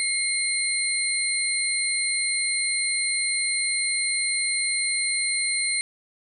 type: tone cluster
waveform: sine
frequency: 2156 / 4160 / 8970 Hz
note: C#7 / C8 / C#9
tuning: -49 / -11 / +19 cents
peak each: -26 / -28 / -26 dBFS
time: 0-5.81 s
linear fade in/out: 0 ms
effects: none